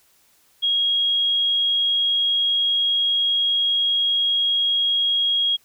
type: tone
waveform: sine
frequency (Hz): 3285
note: G#7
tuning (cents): -20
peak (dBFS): -17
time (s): 0.62-5.57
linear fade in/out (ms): 20
effects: white hiss -59 dBFS RMS until 5.64 s